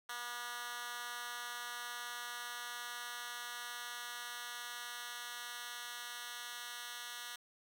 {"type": "tone with high-pass filter sweep", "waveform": "10% pulse", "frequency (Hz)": 241.1, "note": "B3", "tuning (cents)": -41, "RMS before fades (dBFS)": -45, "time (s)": [0.09, 7.36], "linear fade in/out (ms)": 5, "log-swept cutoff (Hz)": [1400, 2100], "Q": 1.1, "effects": []}